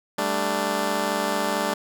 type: chord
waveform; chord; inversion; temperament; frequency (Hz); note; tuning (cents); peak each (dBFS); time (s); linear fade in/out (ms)
10% pulse; G suspended second; none; just; 196 / 220.5 / 294; G3 / A3 / D4; 0 / +4 / +2; -20; 0.18-1.74; 5
effects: none